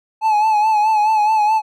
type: tone with vibrato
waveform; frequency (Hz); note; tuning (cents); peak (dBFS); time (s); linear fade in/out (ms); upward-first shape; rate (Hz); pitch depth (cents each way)
triangle; 858; A5; -44; -10; 0.21-1.62; 50; sine; 4.7; 52
effects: none